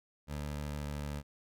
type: tone with pitch glide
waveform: 20% pulse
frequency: 73.42 to 72.95 Hz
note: D2 to D2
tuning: 0 to -11 cents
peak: -32 dBFS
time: 0.27-1.23 s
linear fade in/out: 50 ms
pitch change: -11 cents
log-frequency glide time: 0.75-0.85 s
effects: none